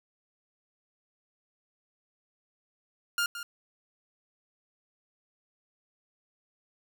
sawtooth tone with echo, 1407 Hz, F6, 12 cents sharp, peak -22 dBFS, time 3.18-3.26 s, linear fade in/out 2 ms, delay 170 ms, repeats 1, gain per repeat -11 dB, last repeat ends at 3.43 s, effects none

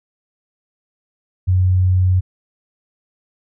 sine tone, 92.1 Hz, F#2, 7 cents flat, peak -11 dBFS, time 1.47-2.21 s, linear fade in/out 20 ms, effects none

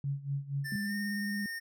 sine tone with tremolo, 140 Hz, C#3, 18 cents sharp, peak -29 dBFS, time 0.04-0.76 s, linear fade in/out 2 ms, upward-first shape sine, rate 4.2 Hz, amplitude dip 85%
square tone with pitch glide, 1779 to 1831.1 Hz, A6 to A#6, +19 to -31 cents, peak -37 dBFS, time 0.64-1.6 s, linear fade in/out 20 ms, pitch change +50 cents, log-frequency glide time 0.85-0.94 s
sine tone with vibrato, 204.1 Hz, G#3, 30 cents flat, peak -33 dBFS, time 0.72-1.46 s, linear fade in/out 2 ms, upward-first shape sine, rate 18 Hz, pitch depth 24 cents each way
effects none

